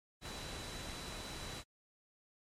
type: tone in noise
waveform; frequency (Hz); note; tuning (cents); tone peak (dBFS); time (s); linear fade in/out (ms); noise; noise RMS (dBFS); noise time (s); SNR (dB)
sine; 3951; B7; 0; -52; 0.21-1.64; 50; pink; -45; 0.21-1.64; -10
effects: low-pass 9000 Hz 12 dB/octave + MP3 64 kbps